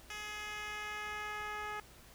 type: tone with band-pass filter sweep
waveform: 10% pulse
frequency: 420.8 Hz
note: G#4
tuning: 23 cents sharp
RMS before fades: -42 dBFS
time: 0.1-1.8 s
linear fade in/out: 2 ms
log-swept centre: 3600 to 1100 Hz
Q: 0.78
effects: added 60 Hz sine -61 dBFS peak until 2.14 s + pink hiss -58 dBFS RMS until 2.14 s